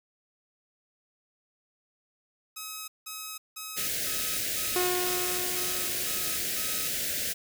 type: tone bursts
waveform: 5% pulse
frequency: 1276 Hz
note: D#6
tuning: 43 cents sharp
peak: -25 dBFS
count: 9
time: 2.56-6.88 s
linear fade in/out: 10 ms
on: 320 ms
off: 180 ms
type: band-stop noise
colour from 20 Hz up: white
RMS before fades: -31 dBFS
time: 3.76-7.34 s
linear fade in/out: 20 ms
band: 660 to 1500 Hz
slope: 48 dB/octave
type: tone with exponential decay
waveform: sawtooth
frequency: 361.2 Hz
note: F#4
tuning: 42 cents flat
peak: -21 dBFS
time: 4.76-7.16 s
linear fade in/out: 0 ms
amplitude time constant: 520 ms
effects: none